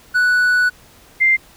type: tone pair in turn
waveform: triangle / sine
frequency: 1480 / 2093 Hz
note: F#6 / C7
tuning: 0 / 0 cents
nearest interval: tritone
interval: 600 cents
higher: second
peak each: -10 dBFS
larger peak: neither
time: 0.14-0.7 / 1.2-1.37 s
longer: first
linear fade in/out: 20 ms
effects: pink hiss -47 dBFS RMS until 1.56 s